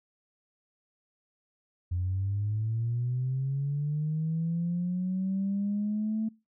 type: linear sweep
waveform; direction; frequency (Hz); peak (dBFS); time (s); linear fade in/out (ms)
sine; up; 87.31 to 221.7; -26; 1.91-6.29; 10
effects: noise-tail reverb RT60 0.3 s tail -26 dB re dry + tanh soft clip ceiling -22 dBFS